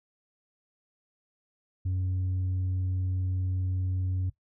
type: tone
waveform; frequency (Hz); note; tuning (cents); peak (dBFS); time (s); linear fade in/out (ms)
sine; 92.5; F#2; 0; -24; 1.85-4.3; 10
effects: noise-tail reverb RT60 0.1 s tail -17 dB re dry + tanh soft clip ceiling -25 dBFS